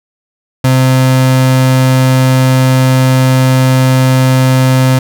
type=tone; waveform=35% pulse; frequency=130 Hz; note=C3; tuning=11 cents flat; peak=-4 dBFS; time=0.64-4.99 s; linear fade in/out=5 ms; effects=none